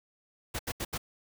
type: noise bursts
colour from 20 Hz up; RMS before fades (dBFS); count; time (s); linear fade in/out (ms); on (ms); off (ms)
pink; -34; 4; 0.54-0.979; 10; 52; 77
effects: none